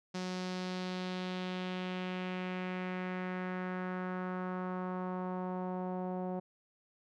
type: tone with low-pass filter sweep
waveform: sawtooth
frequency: 183.3 Hz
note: F#3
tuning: 16 cents flat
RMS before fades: -38 dBFS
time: 0.14-6.4 s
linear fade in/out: 10 ms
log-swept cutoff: 5500 to 710 Hz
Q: 2
effects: none